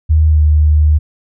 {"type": "tone with pitch glide", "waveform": "sine", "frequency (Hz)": [78, 75.95], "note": ["D#2", "D#2"], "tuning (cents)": [5, -41], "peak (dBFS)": -6, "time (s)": [0.09, 0.99], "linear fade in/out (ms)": 20, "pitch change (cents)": -46, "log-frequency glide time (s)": [0.28, 0.4], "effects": []}